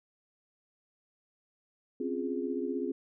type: chord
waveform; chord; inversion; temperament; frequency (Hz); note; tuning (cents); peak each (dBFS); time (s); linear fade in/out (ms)
sine; Db major seventh; third; equal; 261.6 / 277.2 / 349.2 / 415.3; C4 / Db4 / F4 / Ab4; 0 / 0 / 0 / 0; -35 / -39 / -36 / -36; 2-2.92; 5
effects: none